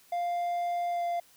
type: tone with pitch glide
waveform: triangle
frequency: 698.5 to 692.9 Hz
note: F5 to F5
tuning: 0 to -14 cents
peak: -26 dBFS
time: 0.12-1.2 s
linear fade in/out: 5 ms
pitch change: -14 cents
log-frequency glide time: 0.9-1.04 s
effects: white hiss -60 dBFS RMS until 1.36 s